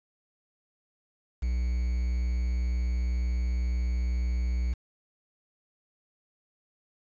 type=tone with quantisation; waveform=triangle; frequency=61 Hz; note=B1; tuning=21 cents flat; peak=-23 dBFS; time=1.42-4.74 s; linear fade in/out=10 ms; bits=8; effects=resampled to 16000 Hz